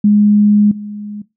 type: tone with level steps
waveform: sine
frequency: 207.7 Hz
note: G#3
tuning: in tune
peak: -6 / -23 dBFS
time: 0.04-1.22 s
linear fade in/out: 5 ms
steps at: 0.71 s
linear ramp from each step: 5 ms
effects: noise-tail reverb RT60 0.2 s tail -18 dB re dry